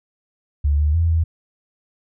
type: tone with pitch steps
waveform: sine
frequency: 72.4 / 75 / 83.5 / 81.7 Hz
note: D2 / D2 / E2 / E2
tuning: -24 / +37 / +23 / -15 cents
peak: -14 dBFS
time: 0.64-1.24 s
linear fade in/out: 10 ms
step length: 150 ms
effects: none